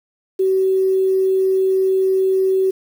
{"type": "tone with quantisation", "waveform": "sine", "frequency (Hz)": 380.2, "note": "F#4", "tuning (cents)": 47, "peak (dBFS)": -13, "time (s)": [0.39, 2.71], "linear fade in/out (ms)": 10, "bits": 7, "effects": []}